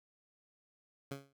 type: tone with exponential decay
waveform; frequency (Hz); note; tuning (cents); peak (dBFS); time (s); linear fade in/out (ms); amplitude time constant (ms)
15% pulse; 138.59; C#3; 0; -31; 1.11-1.33; 5; 46
effects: none